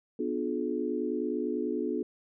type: chord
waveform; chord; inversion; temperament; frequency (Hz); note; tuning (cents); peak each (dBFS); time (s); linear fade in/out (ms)
sine; B diminished seventh; none; just; 246.9 / 296.3 / 355.6 / 426.7; B3 / D4 / F4 / Ab4; 0 / +15 / +31 / +47; -34; 0.19-2.03; 5
effects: none